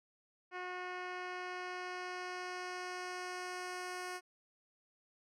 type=tone with low-pass filter sweep; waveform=10% pulse; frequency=362.9 Hz; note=F#4; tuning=34 cents flat; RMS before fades=-43 dBFS; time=0.51-4.21 s; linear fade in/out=50 ms; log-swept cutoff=2600 to 10000 Hz; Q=0.94; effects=none